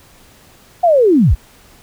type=linear sweep; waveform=sine; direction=down; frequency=732 to 32.7 Hz; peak=-7 dBFS; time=0.83-1.35 s; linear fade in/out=10 ms; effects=pink hiss -46 dBFS RMS until 1.82 s